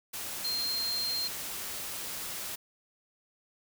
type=tone in noise; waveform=sine; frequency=4186 Hz; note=C8; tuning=in tune; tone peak=-30 dBFS; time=0.44-1.28 s; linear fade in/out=10 ms; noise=white; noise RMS=-38 dBFS; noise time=0.13-2.56 s; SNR=+5 dB; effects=none